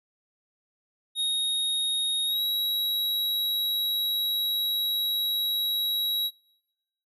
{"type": "tone with pitch glide", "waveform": "square", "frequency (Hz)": [3738, 3865], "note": ["A#7", "B7"], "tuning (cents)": [4, -38], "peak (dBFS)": -25, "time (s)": [1.15, 6.31], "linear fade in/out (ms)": 50, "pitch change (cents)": 58, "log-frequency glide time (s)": [2.26, 2.41], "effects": ["noise-tail reverb RT60 1.0 s tail -26 dB re dry"]}